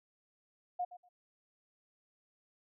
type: tone with echo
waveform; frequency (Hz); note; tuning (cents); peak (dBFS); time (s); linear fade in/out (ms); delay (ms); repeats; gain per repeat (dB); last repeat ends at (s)
sine; 717; F5; +45; -32; 0.79-0.85; 10; 120; 2; -15; 1.09
effects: none